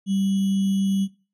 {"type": "tone with sample-and-hold", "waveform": "sine", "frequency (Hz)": 194.8, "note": "G3", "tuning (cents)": -11, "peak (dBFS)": -19, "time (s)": [0.06, 1.08], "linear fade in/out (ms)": 50, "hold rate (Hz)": 3150, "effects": ["noise-tail reverb RT60 0.4 s tail -22 dB re dry", "AAC 32 kbps"]}